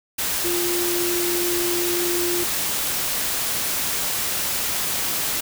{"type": "tone in noise", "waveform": "sine", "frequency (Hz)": 349.7, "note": "F4", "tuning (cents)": 2, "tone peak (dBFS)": -23, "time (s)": [0.44, 2.44], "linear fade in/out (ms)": 10, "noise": "white", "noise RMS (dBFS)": -24, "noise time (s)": [0.18, 5.41], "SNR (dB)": -2, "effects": []}